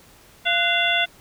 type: harmonic tone with a mistuned harmonic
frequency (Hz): 690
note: F5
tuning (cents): -21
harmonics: 1 / 2 / 3 / 4 / 5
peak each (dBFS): -25 / -24 / -24 / -24 / -23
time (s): 0.45-1.06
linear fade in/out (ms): 20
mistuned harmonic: 2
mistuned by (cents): +120
effects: pink hiss -51 dBFS RMS until 1.2 s